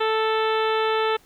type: harmonic tone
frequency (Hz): 440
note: A4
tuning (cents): 0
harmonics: 1 / 2 / 3 / 4 / 5 / 6 / 7 / 8 / 9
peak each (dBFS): -22 / -26 / -27 / -32 / -36 / -34 / -36 / -35 / -41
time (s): 0-1.17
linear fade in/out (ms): 10
effects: pink hiss -56 dBFS RMS until 1.25 s